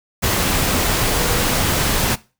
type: tone in noise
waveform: sine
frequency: 482.1 Hz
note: B4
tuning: 42 cents flat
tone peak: -28 dBFS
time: 1.09-1.45 s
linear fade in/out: 20 ms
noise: pink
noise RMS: -18 dBFS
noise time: 0.22-2.16 s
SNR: -13 dB
effects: noise-tail reverb RT60 0.3 s tail -19 dB re dry